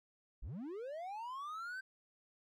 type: linear sweep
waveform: triangle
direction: up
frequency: 30 to 1568 Hz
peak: -40 dBFS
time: 0.42-1.81 s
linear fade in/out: 10 ms
effects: none